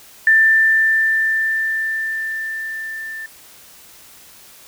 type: tone with level ramp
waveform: sine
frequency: 1779 Hz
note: A6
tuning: 19 cents sharp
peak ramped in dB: -8 to -27 dBFS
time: 0.27-3.26 s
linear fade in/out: 2 ms
effects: white hiss -44 dBFS RMS until 4.67 s